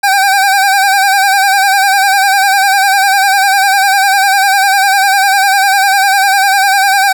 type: tone with vibrato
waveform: 25% pulse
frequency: 784 Hz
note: G5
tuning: in tune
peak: -3 dBFS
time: 0.03-7.13 s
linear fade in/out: 10 ms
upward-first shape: sine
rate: 10 Hz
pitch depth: 61 cents each way
effects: none